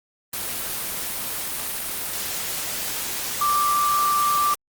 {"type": "tone in noise", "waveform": "sine", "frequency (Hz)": 1174.7, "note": "D6", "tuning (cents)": 0, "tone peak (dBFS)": -18, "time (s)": [3.41, 4.54], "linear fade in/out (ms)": 5, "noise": "white", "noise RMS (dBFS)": -28, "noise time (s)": [0.33, 4.55], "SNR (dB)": 7, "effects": ["Opus 24 kbps"]}